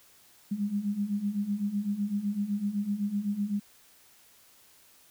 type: beating tone pair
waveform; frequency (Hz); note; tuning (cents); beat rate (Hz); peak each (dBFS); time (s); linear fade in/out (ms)
sine; 198.9 / 206.8; G3 / G#3; +25 / -7; 7.9; -33 / -29; 0.51-3.6; 10
effects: white hiss -59 dBFS RMS until 5.1 s